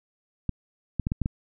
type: clicks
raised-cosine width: 5 ms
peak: -13 dBFS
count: 6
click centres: 0.493 / 0.997 / 1.069 / 1.119 / 1.217 / 1.259 s
effects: none